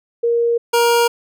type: tone pair in turn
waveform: sine / 25% pulse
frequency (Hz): 469.2 / 471.3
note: A#4 / A#4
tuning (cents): +11 / +19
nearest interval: unison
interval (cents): 8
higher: second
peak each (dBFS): -13 / -8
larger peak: second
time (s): 0.23-0.58 / 0.73-1.08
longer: neither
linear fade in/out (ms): 10
effects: none